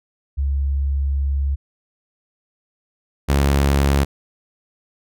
sine / sawtooth tone pair in turn, 69.3 / 69.86 Hz, C#2 / C#2, 0 / +14 cents, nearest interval unison, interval 14 cents, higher second, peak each -17 / -10 dBFS, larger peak second, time 0.37-1.56 / 3.28-4.05 s, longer first, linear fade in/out 20 ms, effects none

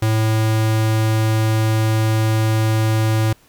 square tone, 110 Hz, A2, in tune, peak -15 dBFS, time 0.02-3.33 s, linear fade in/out 5 ms, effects pink hiss -53 dBFS RMS until 3.48 s

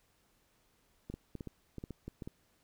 clicks, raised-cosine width 3 ms, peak -29 dBFS, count 11, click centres 1.1 / 1.14 / 1.353 / 1.408 / 1.473 / 1.783 / 1.839 / 1.907 / 2.08 / 2.222 / 2.275 s, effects pink hiss -72 dBFS RMS until 2.63 s

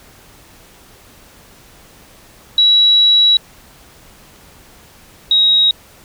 sine tone pair in turn, 3900 / 3802 Hz, B7 / A#7, -23 / +33 cents, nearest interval unison, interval 44 cents, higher first, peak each -7 / -8 dBFS, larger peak first, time 2.58-3.37 / 5.31-5.71 s, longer first, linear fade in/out 2 ms, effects pink hiss -44 dBFS RMS until 6.04 s

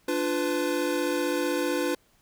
square chord, B diminished, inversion first, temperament equal with one note detuned, 293.7 / 349.2 / 501.6 Hz, D4 / F4 / B4, 0 / 0 / +27 cents, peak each -30 dBFS, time 0.08-1.95 s, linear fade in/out 5 ms, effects pink hiss -64 dBFS RMS until 2.21 s

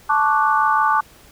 sine chord, D major seventh, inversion second, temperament equal with one note detuned, 875.9 / 1108.7 / 1174.7 / 1480 Hz, A5 / C#6 / D6 / F#6, -8 / 0 / 0 / 0 cents, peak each -18 / -22 / -18 / -22 dBFS, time 0.09-1.01 s, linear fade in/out 10 ms, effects pink hiss -48 dBFS RMS until 1.31 s

